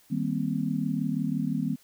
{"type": "chord", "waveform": "sine", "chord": "C minor seventh", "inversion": "first", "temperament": "just", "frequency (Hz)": [156.98, 196.22, 235.5, 261.6], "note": ["Eb3", "G3", "Bb3", "C4"], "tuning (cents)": [16, 2, 18, 0], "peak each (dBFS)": -31, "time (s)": [0.1, 1.76], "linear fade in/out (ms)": 20, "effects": ["white hiss -60 dBFS RMS until 1.83 s"]}